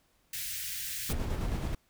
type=band-stop noise; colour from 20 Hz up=white; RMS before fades=-37 dBFS; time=0.33-1.13 s; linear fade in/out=5 ms; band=140 to 1600 Hz; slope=48 dB/octave
type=noise with tremolo; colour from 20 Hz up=brown; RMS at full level=-31 dBFS; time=1.09-1.75 s; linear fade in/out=5 ms; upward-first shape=square; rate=9.4 Hz; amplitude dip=30%
effects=pink hiss -70 dBFS RMS until 1.89 s